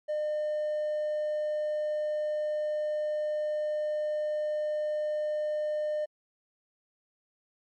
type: tone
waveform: triangle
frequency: 605 Hz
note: D#5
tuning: 49 cents flat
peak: -25 dBFS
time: 0.08-6.06 s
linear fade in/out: 20 ms
effects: tanh soft clip ceiling -22 dBFS + MP3 48 kbps